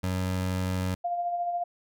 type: tone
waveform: 25% pulse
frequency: 92.5 Hz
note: F#2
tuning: in tune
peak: -23 dBFS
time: 0.03-0.95 s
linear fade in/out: 10 ms
type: tone with tremolo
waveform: sine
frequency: 699 Hz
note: F5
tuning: 1 cent sharp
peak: -25 dBFS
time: 1.04-1.64 s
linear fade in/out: 10 ms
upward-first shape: sine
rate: 14 Hz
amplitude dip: 40%
effects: none